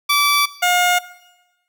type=tone pair in turn; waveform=15% pulse; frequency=1156 / 714.9 Hz; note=D6 / F5; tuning=-28 / +40 cents; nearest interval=minor sixth; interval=832 cents; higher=first; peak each=-7 dBFS; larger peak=neither; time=0.09-0.46 / 0.62-0.99 s; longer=neither; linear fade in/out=10 ms; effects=noise-tail reverb RT60 1.0 s tail -18 dB re dry